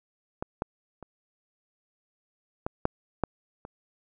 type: clicks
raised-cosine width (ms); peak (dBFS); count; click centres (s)
1; -17 / -14 / -28 / -15 / -9 / -10 / -26; 7; 0.425 / 0.621 / 1.027 / 2.665 / 2.854 / 3.237 / 3.651
effects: none